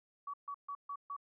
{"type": "tone bursts", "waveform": "sine", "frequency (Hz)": 1134, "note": "C#6", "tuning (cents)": 39, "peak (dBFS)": -39, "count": 5, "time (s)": [0.27, 1.165], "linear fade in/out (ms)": 5, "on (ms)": 67, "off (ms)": 140, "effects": []}